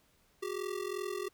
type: ring-modulated tone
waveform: square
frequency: 388.2 Hz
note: G4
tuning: 17 cents flat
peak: -33 dBFS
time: 0.42-1.29 s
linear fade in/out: 10 ms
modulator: 21.4 Hz
effects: pink hiss -69 dBFS RMS until 1.33 s